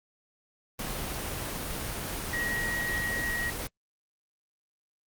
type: tone in noise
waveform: sine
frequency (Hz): 1900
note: A#6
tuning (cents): +33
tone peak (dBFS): -29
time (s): 2.33-3.5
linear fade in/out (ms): 2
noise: pink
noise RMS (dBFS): -34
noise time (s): 0.79-3.67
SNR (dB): +2
effects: Opus 24 kbps